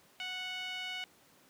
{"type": "tone with band-pass filter", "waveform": "sawtooth", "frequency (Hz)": 738, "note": "F#5", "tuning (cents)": -5, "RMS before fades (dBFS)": -40, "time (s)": [0.2, 1.04], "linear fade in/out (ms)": 0, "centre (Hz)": 2700, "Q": 3.4, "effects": ["pink hiss -63 dBFS RMS until 1.49 s", "high-pass 150 Hz 12 dB/octave"]}